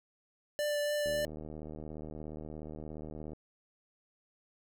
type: tone with vibrato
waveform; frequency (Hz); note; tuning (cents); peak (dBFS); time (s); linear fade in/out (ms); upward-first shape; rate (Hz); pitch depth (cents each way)
square; 589; D5; +5; -31; 0.59-1.25; 0; triangle; 3.5; 13
type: click train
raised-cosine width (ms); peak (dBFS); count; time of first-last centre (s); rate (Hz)
2; -31; 176; 1.06-3.333; 77
effects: none